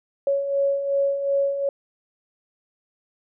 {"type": "beating tone pair", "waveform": "sine", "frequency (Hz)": [554.4, 557.1], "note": ["C#5", "C#5"], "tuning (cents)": [0, 9], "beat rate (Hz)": 2.7, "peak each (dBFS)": [-28, -20], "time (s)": [0.27, 1.69], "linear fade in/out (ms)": 2, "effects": []}